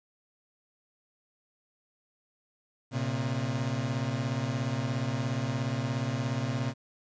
30% pulse beating tone pair, 116.4 / 133.4 Hz, A#2 / C3, -2 / +34 cents, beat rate 17 Hz, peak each -29 dBFS, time 2.91-6.74 s, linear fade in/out 50 ms, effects resampled to 16000 Hz + 10-bit

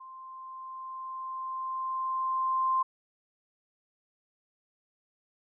sine tone with level ramp, 1046.5 Hz, C6, in tune, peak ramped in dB -44 to -23 dBFS, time 0-2.83 s, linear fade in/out 10 ms, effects none

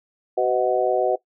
harmonic tone with a mistuned harmonic, 125.9 Hz, B2, 34 cents sharp, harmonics 3 / 4 / 5 / 6, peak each -23 / -23 / -23 / -23 dBFS, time 0.37-1.16 s, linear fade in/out 10 ms, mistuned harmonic 6, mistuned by -38 cents, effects noise-tail reverb RT60 0.1 s tail -18 dB re dry

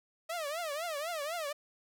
sawtooth tone with vibrato, 630 Hz, D#5, 21 cents sharp, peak -31 dBFS, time 0.29-1.53 s, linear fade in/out 10 ms, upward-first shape triangle, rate 4 Hz, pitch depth 220 cents each way, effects none

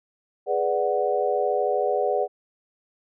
sine chord, G# half-diminished seventh, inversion none, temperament equal, 415.3 / 493.9 / 587.3 / 740 Hz, G#4 / B4 / D5 / F#5, 0 / 0 / 0 / 0 cents, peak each -26 dBFS, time 0.46-2.28 s, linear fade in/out 50 ms, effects none

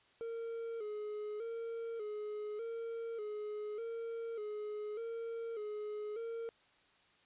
triangle tone with vibrato, 440 Hz, A4, in tune, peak -37 dBFS, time 0.21-6.49 s, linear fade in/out 0 ms, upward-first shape square, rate 0.84 Hz, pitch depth 76 cents each way, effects white hiss -68 dBFS RMS until 7.25 s + resampled to 8000 Hz

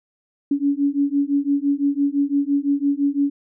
sine beating tone pair, 280 / 285.9 Hz, C#4 / D4, +18 / -46 cents, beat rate 5.9 Hz, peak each -20 dBFS, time 0.51-3.3 s, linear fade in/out 5 ms, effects none

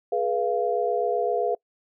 sine tone cluster, 419.2 / 486.9 / 691 Hz, G#4 / B4 / F5, +16 / -25 / -19 cents, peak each -26 dBFS, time 0.12-1.55 s, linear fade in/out 5 ms, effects noise-tail reverb RT60 0.1 s tail -25 dB re dry

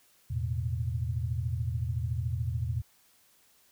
sine chord, E suspended fourth, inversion none, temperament just, 82.41 / 109.88 / 123.61 Hz, E2 / A2 / B2, 0 / -2 / +2 cents, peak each -33 dBFS, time 0.3-2.82 s, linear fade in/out 10 ms, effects white hiss -64 dBFS RMS until 3.71 s

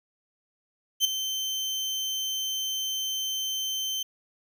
30% pulse tone with ADSR envelope, 3100 Hz, G7, 20 cents flat, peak -14 dBFS, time 1-4.03 s, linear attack 47 ms, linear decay 8 ms, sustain -11 dB, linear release 6 ms, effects none

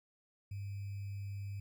sine tone with sample-and-hold, 99.7 Hz, G2, 30 cents sharp, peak -39 dBFS, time 0.51-1.6 s, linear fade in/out 5 ms, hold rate 2450 Hz, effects none

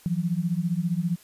sine beating tone pair, 165.1 / 180.1 Hz, E3 / F#3, +3 / -46 cents, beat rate 15 Hz, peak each -26 dBFS, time 0.06-1.16 s, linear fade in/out 0 ms, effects white hiss -54 dBFS RMS until 1.23 s + resampled to 32000 Hz

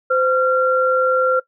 sine tone pair together, 515 / 1374.9 Hz, C5 / F6, -28 / -27 cents, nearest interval octave + perfect fourth, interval 1701 cents, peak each -16 dBFS, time 0.1-1.4 s, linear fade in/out 10 ms, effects noise-tail reverb RT60 0.1 s tail -19 dB re dry

